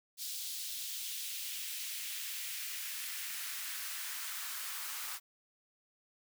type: noise with high-pass filter sweep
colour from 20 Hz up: white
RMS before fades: -41 dBFS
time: 0.17-5.2 s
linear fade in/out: 50 ms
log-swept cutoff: 4000 to 1100 Hz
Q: 1.5
effects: none